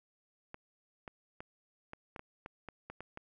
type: clicks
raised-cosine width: 0.5 ms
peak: -29 dBFS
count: 11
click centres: 0.544 / 1.078 / 1.405 / 1.934 / 2.162 / 2.194 / 2.461 / 2.687 / 2.9 / 3.006 / 3.174 s
effects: none